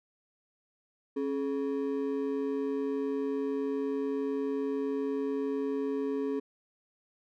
triangle ring-modulated tone, 349.2 Hz, F4, in tune, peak -24 dBFS, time 1.16-6.4 s, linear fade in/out 10 ms, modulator 75.6 Hz, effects none

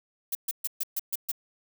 violet noise bursts, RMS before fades -29 dBFS, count 7, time 0.32-1.317 s, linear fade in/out 5 ms, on 31 ms, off 130 ms, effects none

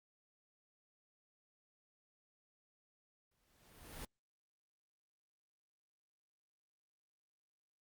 pink noise with exponential growth, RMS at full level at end -45 dBFS, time 3.31-4.05 s, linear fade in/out 5 ms, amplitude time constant 160 ms, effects Opus 48 kbps

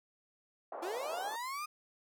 pink band-pass noise, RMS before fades -43 dBFS, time 0.72-1.36 s, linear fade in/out 5 ms, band 520 to 1000 Hz, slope 24 dB/octave
35% pulse linear sweep, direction up, 325.3 to 1245 Hz, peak -36 dBFS, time 0.82-1.66 s, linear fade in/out 10 ms
effects none

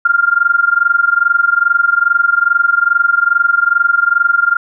sine tone with amplitude modulation, 1396.9 Hz, F6, in tune, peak -5 dBFS, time 0.05-4.57 s, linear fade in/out 5 ms, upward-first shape sine, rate 22.4 Hz, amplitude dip 90%, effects none

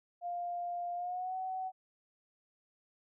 sine tone with pitch glide, 701 to 751.3 Hz, F5 to F#5, +6 to +26 cents, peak -35 dBFS, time 0.21-1.72 s, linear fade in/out 50 ms, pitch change +120 cents, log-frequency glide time 0.95-1.36 s, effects none

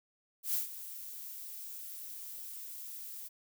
violet noise with ADSR envelope, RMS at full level -31 dBFS, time 0.43-3.29 s, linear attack 110 ms, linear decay 130 ms, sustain -14 dB, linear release 22 ms, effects none

